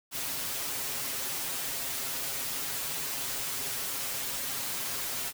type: noise with comb filter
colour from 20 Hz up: white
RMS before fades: -34 dBFS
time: 0.11-5.33 s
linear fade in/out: 50 ms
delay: 7.4 ms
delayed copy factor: +0.8
effects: none